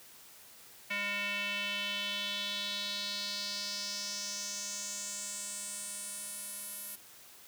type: tone with band-pass filter sweep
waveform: square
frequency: 203 Hz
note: G#3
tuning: 39 cents flat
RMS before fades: -38 dBFS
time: 0.9-6.96 s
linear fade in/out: 10 ms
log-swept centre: 2300 to 12000 Hz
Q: 3.7
effects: white hiss -55 dBFS RMS until 7.47 s + high-pass 60 Hz 12 dB/octave